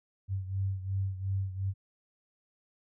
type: beating tone pair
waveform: sine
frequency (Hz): 95.9 / 98.7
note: G2 / G2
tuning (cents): -37 / +12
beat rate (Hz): 2.8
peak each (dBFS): -31 / -36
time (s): 0.28-1.74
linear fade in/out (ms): 50
effects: none